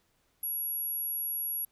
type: tone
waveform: sine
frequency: 11320 Hz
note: F9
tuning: 22 cents sharp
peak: -28 dBFS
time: 0.43-1.65 s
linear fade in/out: 5 ms
effects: tanh soft clip ceiling -30 dBFS + pink hiss -72 dBFS RMS until 1.71 s